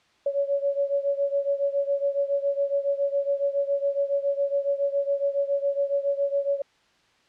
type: beating tone pair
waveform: sine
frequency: 559 / 566.2 Hz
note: C#5 / C#5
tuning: +14 / +37 cents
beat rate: 7.2 Hz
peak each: -24 / -27 dBFS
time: 0.26-6.62 s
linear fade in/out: 5 ms
effects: white hiss -62 dBFS RMS until 7.28 s + low-pass 4000 Hz 12 dB/octave